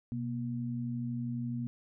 sine tone pair together, 125.8 / 237.8 Hz, B2 / A#3, +32 / +35 cents, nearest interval major seventh, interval 1103 cents, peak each -36 / -35 dBFS, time 0.12-1.67 s, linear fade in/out 0 ms, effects none

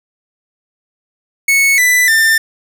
45% pulse tone with pitch steps, 2207 / 1989.1 / 1792.6 Hz, C#7 / B6 / A6, -8 / +12 / +32 cents, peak -8 dBFS, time 1.48-2.38 s, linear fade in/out 5 ms, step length 300 ms, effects none

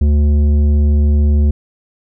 sine tone with tanh clipping, 73.5 Hz, D2, 2 cents sharp, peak -10 dBFS, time 0.01-1.51 s, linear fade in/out 5 ms, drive 10 dB, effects none

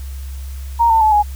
sine tone with pitch steps, 932.3 / 897.9 / 864.9 / 833 Hz, A#5 / A5 / A5 / G#5, 0 / +35 / -30 / +5 cents, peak -9 dBFS, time 0.79-1.23 s, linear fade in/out 20 ms, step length 110 ms, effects added 67 Hz sine -25 dBFS peak until 1.35 s + white hiss -43 dBFS RMS until 1.35 s

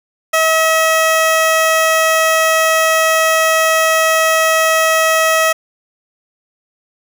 15% pulse tone, 642 Hz, E5, 46 cents flat, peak -4 dBFS, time 0.33-5.53 s, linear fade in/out 10 ms, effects none

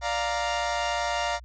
sawtooth chord, Bb major, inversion first, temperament equal, 587.3 / 698.5 / 932.3 Hz, D5 / F5 / Bb5, 0 / 0 / 0 cents, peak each -28 / -25 / -26 dBFS, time 0.01-1.4 s, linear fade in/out 50 ms, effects added 60 Hz sine -43 dBFS peak until 1.44 s + resampled to 16000 Hz

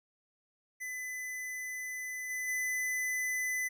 square tone with level steps, 2009 Hz, B6, 29 cents sharp, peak -38 / -35 / -32 dBFS, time 0.8-3.69 s, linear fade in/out 20 ms, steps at 2.29 / 2.47 s, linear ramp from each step 20 ms, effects none

